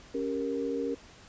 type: chord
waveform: sine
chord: G diminished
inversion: second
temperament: equal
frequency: 277.2 / 392 / 466.2 Hz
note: Db4 / G4 / Bb4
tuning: 0 / 0 / 0 cents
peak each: -33 / -36 / -32 dBFS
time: 0.14-0.95 s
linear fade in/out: 10 ms
effects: pink hiss -53 dBFS RMS until 1.28 s + resampled to 16000 Hz